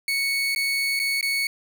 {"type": "tone with dropouts", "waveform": "30% pulse", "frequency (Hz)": 2217, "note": "C#7", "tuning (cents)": 0, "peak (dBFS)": -19, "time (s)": [0.08, 1.47], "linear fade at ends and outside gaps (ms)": 2, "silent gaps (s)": [[0.549, 0.56], [0.993, 0.998], [1.211, 1.227]], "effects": []}